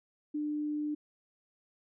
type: tone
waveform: sine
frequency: 298.7 Hz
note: D4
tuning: 29 cents sharp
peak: -31 dBFS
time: 0.34-0.95 s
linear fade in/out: 10 ms
effects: none